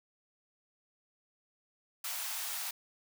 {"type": "high-pass noise", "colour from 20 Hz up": "white", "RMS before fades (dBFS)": -38, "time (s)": [2.04, 2.71], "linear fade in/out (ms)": 5, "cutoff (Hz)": 650, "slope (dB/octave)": 48, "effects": []}